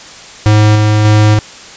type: tone with tremolo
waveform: square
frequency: 106.4 Hz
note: G#2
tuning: 42 cents sharp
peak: -5 dBFS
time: 0.46-1.39 s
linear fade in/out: 0 ms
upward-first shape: square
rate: 1.7 Hz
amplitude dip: 25%
effects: white hiss -32 dBFS RMS until 1.76 s + resampled to 16000 Hz